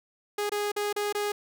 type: tone with dropouts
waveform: sawtooth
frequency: 413.2 Hz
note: G#4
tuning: 9 cents flat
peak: -23 dBFS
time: 0.38-1.32 s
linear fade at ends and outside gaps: 5 ms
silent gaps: 0.495-0.518 / 0.718-0.763 / 0.928-0.962 / 1.126-1.148 s
effects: none